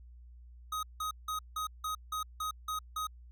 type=tone bursts; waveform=square; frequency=1257 Hz; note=D#6; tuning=17 cents sharp; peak=-34 dBFS; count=9; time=0.72-3.07 s; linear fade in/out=5 ms; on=110 ms; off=170 ms; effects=added 60 Hz sine -50 dBFS peak until 3.31 s